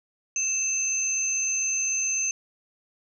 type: tone pair together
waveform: sine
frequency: 2631 / 6258 Hz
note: E7 / G8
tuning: -4 / -4 cents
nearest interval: octave + minor third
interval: 1500 cents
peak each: -31 / -24 dBFS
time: 0.36-2.31 s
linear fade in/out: 2 ms
effects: none